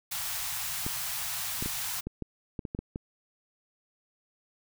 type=band-stop noise; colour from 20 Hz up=white; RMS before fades=-34 dBFS; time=0.11-2.01 s; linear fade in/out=10 ms; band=170 to 680 Hz; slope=48 dB/octave
type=clicks; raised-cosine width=3 ms; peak=-21 dBFS; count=10; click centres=0.865 / 1.625 / 1.66 / 2.07 / 2.223 / 2.592 / 2.652 / 2.749 / 2.79 / 2.959 s
effects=none